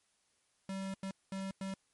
square tone bursts at uneven times, 192.8 Hz, G3, 28 cents flat, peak -38 dBFS, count 4, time 0.69-0.94 / 1.03-1.11 / 1.32-1.51 / 1.61-1.74 s, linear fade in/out 2 ms, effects white hiss -75 dBFS RMS until 1.93 s + MP3 48 kbps

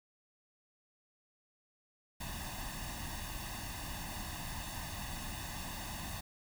pink noise with comb filter, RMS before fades -42 dBFS, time 2.2-6.21 s, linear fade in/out 10 ms, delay 1.1 ms, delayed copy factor +0.8, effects none

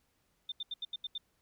sine tone bursts, 3592 Hz, A7, 35 cents sharp, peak -35 dBFS, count 7, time 0.49-1.18 s, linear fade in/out 5 ms, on 30 ms, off 80 ms, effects pink hiss -75 dBFS RMS until 1.41 s

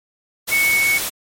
sine tone in noise, 2217 Hz, C#7, in tune, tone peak -14 dBFS, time 0.51-0.99 s, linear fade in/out 20 ms, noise white, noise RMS -23 dBFS, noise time 0.47-1.1 s, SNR +6 dB, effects MP3 64 kbps

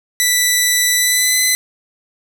10% pulse tone with pitch glide, 1975.5 to 2019 Hz, B6 to B6, 0 to +38 cents, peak -3 dBFS, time 0.2-1.55 s, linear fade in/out 0 ms, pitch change +38 cents, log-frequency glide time 0.96-1.4 s, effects none

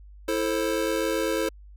square chord, A minor, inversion second, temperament just, 330 / 440 / 528 Hz, E4 / A4 / C5, +2 / 0 / +16 cents, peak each -29 dBFS, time 0.28-1.49 s, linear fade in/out 5 ms, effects added 50 Hz sine -44 dBFS peak until 1.76 s

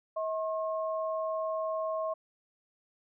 sine tone pair together, 640 / 1077.3 Hz, D#5 / C#6, +49 / -50 cents, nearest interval major sixth, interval 901 cents, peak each -31 / -36 dBFS, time 0.16-2.14 s, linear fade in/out 10 ms, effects none

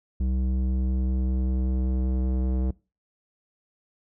square tone with low-pass filter sweep, 63.9 Hz, C2, 40 cents flat, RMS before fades -25 dBFS, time 0.2-2.71 s, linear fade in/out 5 ms, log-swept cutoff 220 to 440 Hz, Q 0.93, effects noise-tail reverb RT60 0.3 s tail -22 dB re dry

